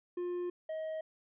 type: tone pair in turn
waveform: triangle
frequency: 354.3 / 632.5 Hz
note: F4 / D#5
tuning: +25 / +28 cents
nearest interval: minor seventh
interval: 1003 cents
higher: second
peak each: -32 / -34 dBFS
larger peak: first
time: 0.17-0.5 / 0.69-1.01 s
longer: first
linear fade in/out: 5 ms
effects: resampled to 8000 Hz